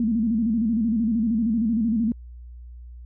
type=tone with vibrato; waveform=sine; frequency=224.6 Hz; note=A3; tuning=36 cents sharp; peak=-19 dBFS; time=0-2.12 s; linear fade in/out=2 ms; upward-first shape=square; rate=13 Hz; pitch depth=91 cents each way; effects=added 60 Hz sine -38 dBFS peak until 3.05 s